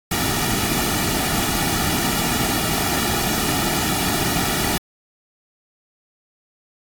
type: noise with comb filter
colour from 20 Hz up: pink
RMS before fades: -21 dBFS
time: 0.11-4.78 s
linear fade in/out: 5 ms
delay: 1.9 ms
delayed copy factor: -0.7
effects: AAC 64 kbps